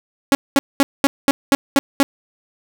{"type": "tone bursts", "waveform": "sawtooth", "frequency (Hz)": 277.2, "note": "C#4", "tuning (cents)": 0, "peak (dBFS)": -6, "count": 8, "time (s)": [0.32, 2.03], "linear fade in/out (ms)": 0, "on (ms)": 30, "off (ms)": 210, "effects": []}